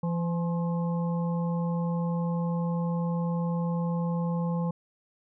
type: harmonic tone with a mistuned harmonic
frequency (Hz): 170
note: F3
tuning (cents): -46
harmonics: 1 / 3 / 5 / 6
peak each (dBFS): -26 / -36 / -40 / -42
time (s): 0.03-4.71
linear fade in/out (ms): 5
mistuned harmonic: 6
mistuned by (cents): +70
effects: none